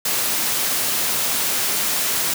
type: high-pass noise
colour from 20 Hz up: white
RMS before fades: -21 dBFS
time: 0.05-2.34 s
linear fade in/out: 5 ms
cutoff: 120 Hz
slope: 12 dB/octave
effects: none